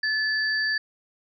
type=tone pair together; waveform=sine; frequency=1734 / 4629 Hz; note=A6 / D8; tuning=-26 / -26 cents; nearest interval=octave + perfect fourth; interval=1700 cents; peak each=-23 / -29 dBFS; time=0.03-0.78 s; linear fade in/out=5 ms; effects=none